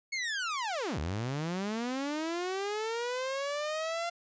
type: linear two-way sweep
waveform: sawtooth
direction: down then up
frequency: 2217 to 70.2 to 693 Hz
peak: -28 dBFS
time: 0.12-4.1 s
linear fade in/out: 10 ms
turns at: 0.99 s
effects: resampled to 16000 Hz